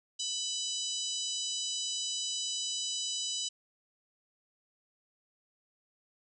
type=harmonic tone with a mistuned harmonic; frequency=995 Hz; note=B5; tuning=13 cents sharp; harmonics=3 / 4 / 5 / 6 / 7 / 8; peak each=-38 / -39 / -40 / -41 / -41 / -42 dBFS; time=0.19-3.49 s; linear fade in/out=10 ms; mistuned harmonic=4; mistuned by=-16 cents; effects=none